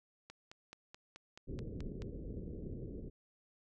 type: click train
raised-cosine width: 0.2 ms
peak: -33 dBFS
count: 9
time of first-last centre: 0.3-2.02 s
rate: 4.65 Hz
type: low-pass noise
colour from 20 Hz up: pink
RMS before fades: -44 dBFS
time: 1.47-3.1 s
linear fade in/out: 20 ms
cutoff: 480 Hz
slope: 48 dB/octave
effects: none